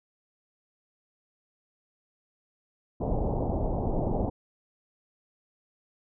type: low-pass noise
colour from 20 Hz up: pink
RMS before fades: -28 dBFS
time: 3-4.3 s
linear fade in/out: 10 ms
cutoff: 850 Hz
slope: 48 dB/octave
effects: none